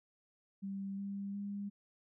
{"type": "tone with pitch steps", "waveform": "sine", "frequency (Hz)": [196, 198.85, 201.7], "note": ["G3", "G3", "G3"], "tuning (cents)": [0, 25, 50], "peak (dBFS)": -38, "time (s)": [0.62, 1.7], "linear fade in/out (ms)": 20, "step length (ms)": 360, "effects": []}